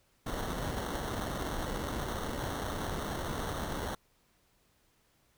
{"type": "noise with sample-and-hold", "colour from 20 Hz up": "pink", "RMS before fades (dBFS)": -36, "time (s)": [0.26, 3.95], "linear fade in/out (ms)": 5, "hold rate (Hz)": 2450, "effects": ["pink hiss -70 dBFS RMS until 5.37 s"]}